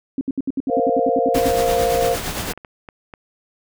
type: tone bursts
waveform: sine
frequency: 269.7 Hz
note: C#4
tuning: 47 cents flat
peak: -18 dBFS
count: 14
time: 0.18-1.485 s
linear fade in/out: 2 ms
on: 31 ms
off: 67 ms
type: chord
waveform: sine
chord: Bb suspended second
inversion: none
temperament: equal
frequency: 466.2 / 523.3 / 698.5 Hz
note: Bb4 / C5 / F5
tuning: 0 / 0 / 0 cents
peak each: -20 dBFS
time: 0.68-2.17 s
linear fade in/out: 50 ms
type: noise with tremolo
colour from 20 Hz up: pink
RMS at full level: -24 dBFS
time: 1.34-2.53 s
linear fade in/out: 10 ms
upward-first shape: sine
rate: 8.8 Hz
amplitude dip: 45%
type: clicks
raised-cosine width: 0.5 ms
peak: -22 dBFS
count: 9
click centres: 1.883 / 2.158 / 2.411 / 2.448 / 2.535 / 2.576 / 2.648 / 2.888 / 3.138 s
effects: none